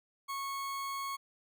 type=tone; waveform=40% pulse; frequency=1100 Hz; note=C#6; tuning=14 cents flat; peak=-35 dBFS; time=0.28-1.17 s; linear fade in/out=20 ms; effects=none